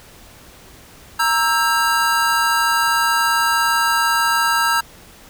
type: chord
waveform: square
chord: E diminished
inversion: second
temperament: equal with one note detuned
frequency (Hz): 932.3 / 1318.5 / 1600.9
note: Bb5 / E6 / G6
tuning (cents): 0 / 0 / +36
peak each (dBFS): -20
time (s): 1.19-4.81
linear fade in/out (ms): 10
effects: pink hiss -44 dBFS RMS until 5.29 s